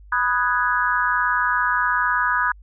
sine chord, G# minor seventh, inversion first, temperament equal, 987.8 / 1244.5 / 1480 / 1661.2 Hz, B5 / D#6 / F#6 / G#6, 0 / 0 / 0 / 0 cents, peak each -23 dBFS, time 0.12-2.52 s, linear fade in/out 5 ms, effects added 50 Hz sine -42 dBFS peak until 2.62 s

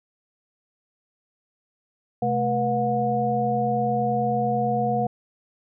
sine tone cluster, 128 / 217 / 484.4 / 722 Hz, C3 / A3 / B4 / F#5, -38 / -24 / -34 / -43 cents, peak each -29 / -27 / -27 / -23 dBFS, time 2.22-5.07 s, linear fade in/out 5 ms, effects none

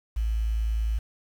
sine tone with quantisation, 55 Hz, A1, in tune, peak -23 dBFS, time 0.16-0.99 s, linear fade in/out 10 ms, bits 8, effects none

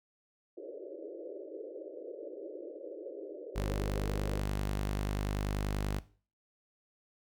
white band-pass noise, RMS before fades -44 dBFS, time 0.57-4.41 s, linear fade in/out 10 ms, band 310 to 580 Hz, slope 96 dB/octave
sawtooth tone, 50.3 Hz, G1, 45 cents sharp, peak -27 dBFS, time 3.55-6 s, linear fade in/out 20 ms
effects noise-tail reverb RT60 0.4 s tail -17 dB re dry

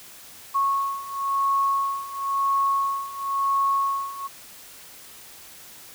sine beating tone pair, 1100 / 1100.97 Hz, C#6 / C#6, -14 / -12 cents, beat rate 0.97 Hz, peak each -26 / -23 dBFS, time 0.54-4.28 s, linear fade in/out 20 ms, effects white hiss -45 dBFS RMS until 5.94 s

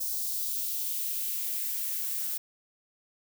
violet noise with high-pass filter sweep, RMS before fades -32 dBFS, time 0-2.38 s, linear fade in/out 10 ms, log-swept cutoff 5000 to 1200 Hz, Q 1.5, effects none

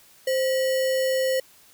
sine tone with sample-and-hold, 523.3 Hz, C5, in tune, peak -20 dBFS, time 0.27-1.4 s, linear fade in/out 5 ms, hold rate 2450 Hz, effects white hiss -54 dBFS RMS until 1.73 s

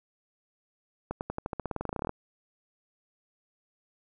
accelerating click train, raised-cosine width 1 ms, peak -18 dBFS, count 20, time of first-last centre 1.11-2.094 s, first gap 99 ms, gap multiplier 0.92, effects none

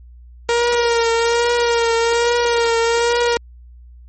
sawtooth tone with vibrato, 468.8 Hz, A#4, 10 cents sharp, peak -10 dBFS, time 0.49-3.37 s, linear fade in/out 0 ms, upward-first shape triangle, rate 1.2 Hz, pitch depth 40 cents each way, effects added 60 Hz sine -38 dBFS peak until 4.08 s + MP3 32 kbps

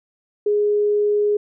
sine tone, 415.3 Hz, G#4, in tune, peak -15 dBFS, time 0.46-1.37 s, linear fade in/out 5 ms, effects none

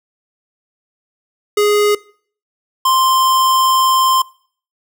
square tone pair in turn, 415.3 / 1046.5 Hz, G#4 / C6, 0 / 0 cents, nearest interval octave + major third, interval 1600 cents, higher second, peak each -11 dBFS, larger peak neither, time 1.57-1.95 / 2.85-4.22 s, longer second, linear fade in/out 5 ms, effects noise-tail reverb RT60 0.5 s tail -22 dB re dry

